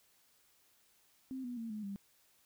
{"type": "tone with pitch steps", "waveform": "sine", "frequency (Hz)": [262.2, 244.6, 228.3, 213, 198.71], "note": ["C4", "B3", "A#3", "G#3", "G3"], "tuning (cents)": [4, -16, -36, 44, 24], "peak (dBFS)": -39, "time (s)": [1.31, 1.96], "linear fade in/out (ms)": 0, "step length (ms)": 130, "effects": ["white hiss -70 dBFS RMS until 2.45 s"]}